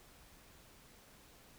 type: silence
effects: pink hiss -61 dBFS RMS until 1.58 s